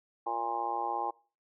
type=harmonic tone; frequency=117 Hz; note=A#2; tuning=7 cents sharp; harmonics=3 / 4 / 5 / 6 / 7 / 8 / 9; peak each=-42 / -43 / -44 / -44 / -32 / -41 / -38 dBFS; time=0.26-1.11 s; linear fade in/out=10 ms; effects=noise-tail reverb RT60 0.4 s tail -24 dB re dry